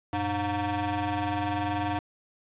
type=ring-modulated tone; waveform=25% pulse; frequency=207.7 Hz; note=G#3; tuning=in tune; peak=-20 dBFS; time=0.13-1.99 s; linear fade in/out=2 ms; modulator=509 Hz; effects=resampled to 8000 Hz + 9-bit